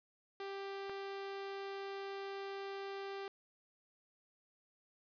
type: tone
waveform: sawtooth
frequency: 393.5 Hz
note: G4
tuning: 7 cents sharp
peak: -38 dBFS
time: 0.4-3.28 s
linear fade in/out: 2 ms
type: click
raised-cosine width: 0.5 ms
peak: -33 dBFS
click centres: 0.896 s
effects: resampled to 11025 Hz + 12-bit